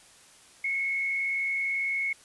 sine tone with frequency modulation, 2190 Hz, C#7, 22 cents flat, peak -26 dBFS, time 0.64-2.13 s, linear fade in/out 5 ms, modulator 71 Hz, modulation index 0.5, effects white hiss -55 dBFS RMS until 2.24 s + resampled to 24000 Hz

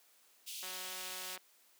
pink high-pass noise, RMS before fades -45 dBFS, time 0.46-1.37 s, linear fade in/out 20 ms, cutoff 2600 Hz, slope 48 dB/octave
click train, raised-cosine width 0.3 ms, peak -32 dBFS, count 139, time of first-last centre 0.63-1.376 s, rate 185 Hz
effects white hiss -67 dBFS RMS until 1.79 s + high-pass 300 Hz 12 dB/octave

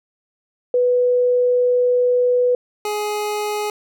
sine / 25% pulse tone pair in turn, 493.9 / 418.9 Hz, B4 / G#4, 0 / +15 cents, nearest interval minor third, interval 285 cents, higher first, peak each -13 / -17 dBFS, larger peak first, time 0.74-2.55 / 2.85-3.7 s, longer first, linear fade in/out 2 ms, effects none

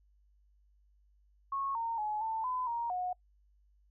sine tone with pitch steps, 1097 / 918 / 848 / 890 / 1010 / 937 / 727 Hz, C#6 / A#5 / G#5 / A5 / B5 / A#5 / F#5, -18 / -27 / +36 / +20 / +39 / +9 / -31 cents, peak -32 dBFS, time 1.52-3.13 s, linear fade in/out 5 ms, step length 230 ms, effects noise-tail reverb RT60 0.1 s tail -25 dB re dry + added 50 Hz sine -64 dBFS peak until 3.9 s

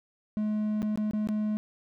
triangle tone with dropouts, 212.7 Hz, G#3, 42 cents sharp, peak -24 dBFS, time 0.37-1.57 s, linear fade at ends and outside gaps 0 ms, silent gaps 0.82-0.828 / 0.958-0.975 / 1.11-1.134 / 1.273-1.288 s, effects none

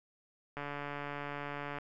click train, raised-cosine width 0.5 ms, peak -25 dBFS, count 176, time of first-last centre 0.57-1.785 s, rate 144 Hz, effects none

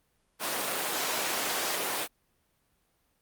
pink high-pass noise, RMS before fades -31 dBFS, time 0.39-2.08 s, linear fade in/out 50 ms, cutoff 450 Hz, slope 12 dB/octave, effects pink hiss -72 dBFS RMS until 3.21 s + Opus 32 kbps

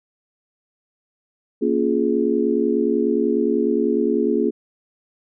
sine chord, Bb minor seventh, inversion none, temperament just, 233.1 / 279.7 / 349.6 / 419.5 Hz, Bb3 / Db4 / F4 / Ab4, 0 / +16 / +2 / +17 cents, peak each -22 / -23 / -22 / -21 dBFS, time 1.61-4.51 s, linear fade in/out 20 ms, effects none

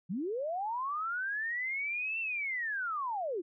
sine linear two-way sweep, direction up then down, 155.56 to 2711 to 314.1 Hz, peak -32 dBFS, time 0.09-3.42 s, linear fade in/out 20 ms, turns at 2.2 s, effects none

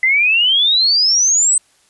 sine exponential sweep, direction up, 2015 to 8260 Hz, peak -10 dBFS, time 0.03-1.58 s, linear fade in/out 2 ms, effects white hiss -55 dBFS RMS until 1.89 s + resampled to 24000 Hz

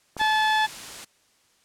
clicks, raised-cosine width 1 ms, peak -21 dBFS, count 2, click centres 0.167 / 0.214 s
white noise, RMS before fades -38 dBFS, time 0.17-1.05 s, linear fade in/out 10 ms
harmonic tone, 865 Hz, A5, 30 cents flat, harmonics 1 / 2 / 3 / 4 / 5 / 6, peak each -21 / -24 / -35 / -29 / -39 / -42 dBFS, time 0.19-0.67 s, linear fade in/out 20 ms
effects white hiss -63 dBFS RMS until 1.64 s + low-pass 9000 Hz 12 dB/octave

